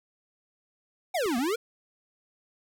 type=exponential two-way sweep; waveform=square; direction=down then up; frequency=790 to 225.4 to 489.4 Hz; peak=-26 dBFS; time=1.14-1.56 s; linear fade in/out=10 ms; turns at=1.37 s
type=clicks; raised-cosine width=2 ms; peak=-32 dBFS; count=2; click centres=1.259 / 1.384 s
effects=none